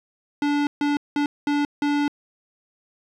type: tone bursts at uneven times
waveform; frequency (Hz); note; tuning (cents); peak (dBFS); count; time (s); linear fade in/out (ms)
square; 290.1; D4; -21; -20; 5; 0.42-0.67 / 0.81-0.97 / 1.16-1.26 / 1.47-1.65 / 1.82-2.08; 2
effects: low-pass 4000 Hz 12 dB/octave + 9-bit